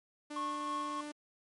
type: tone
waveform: sawtooth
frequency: 296.6 Hz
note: D4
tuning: 17 cents sharp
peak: -37 dBFS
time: 0.3-1.12 s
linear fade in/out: 10 ms
type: tone with tremolo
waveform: triangle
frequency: 1093 Hz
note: C#6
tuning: 25 cents flat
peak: -32 dBFS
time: 0.36-1.01 s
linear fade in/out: 5 ms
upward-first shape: sine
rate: 3.2 Hz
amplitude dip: 35%
effects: MP3 48 kbps